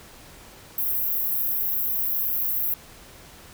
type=high-pass noise; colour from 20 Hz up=pink; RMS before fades=-25 dBFS; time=0.78-2.74 s; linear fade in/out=2 ms; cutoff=12000 Hz; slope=96 dB/octave; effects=pink hiss -47 dBFS RMS until 3.53 s